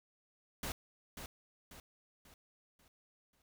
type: noise with echo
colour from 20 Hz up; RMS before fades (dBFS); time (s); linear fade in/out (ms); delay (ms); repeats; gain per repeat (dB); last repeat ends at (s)
pink; -40; 0.63-0.72; 2; 540; 5; -7; 3.42
effects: none